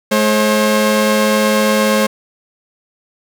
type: tone pair together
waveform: sawtooth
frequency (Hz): 213.1 / 537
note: G#3 / C5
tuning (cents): +45 / +45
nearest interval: octave + major third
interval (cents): 1600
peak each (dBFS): -10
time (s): 0.11-2.07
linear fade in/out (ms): 10
effects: none